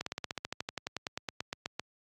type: slowing click train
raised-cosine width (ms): 0.2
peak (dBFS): -17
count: 21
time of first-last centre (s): 0.01-1.796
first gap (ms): 54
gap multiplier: 1.05
effects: high-pass 80 Hz 12 dB/octave + AAC 48 kbps